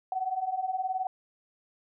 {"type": "beating tone pair", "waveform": "sine", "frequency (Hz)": [738, 757], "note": ["F#5", "F#5"], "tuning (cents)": [-5, 39], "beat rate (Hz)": 19, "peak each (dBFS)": [-33, -30], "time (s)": [0.12, 1.07], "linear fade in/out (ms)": 2, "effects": []}